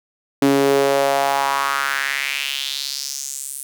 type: tone with high-pass filter sweep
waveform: sawtooth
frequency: 138.59 Hz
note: C#3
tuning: in tune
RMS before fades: -20 dBFS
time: 0.42-3.63 s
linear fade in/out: 2 ms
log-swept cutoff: 290 to 10000 Hz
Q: 3.4
effects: none